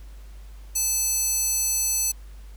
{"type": "tone with high-pass filter", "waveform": "square", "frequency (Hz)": 870, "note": "A5", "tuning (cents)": -20, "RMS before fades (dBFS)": -24, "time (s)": [0.75, 2.12], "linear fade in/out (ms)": 10, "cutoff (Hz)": 7100, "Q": 2.7, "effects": ["added 50 Hz sine -39 dBFS peak until 2.56 s", "pink hiss -56 dBFS RMS until 2.56 s"]}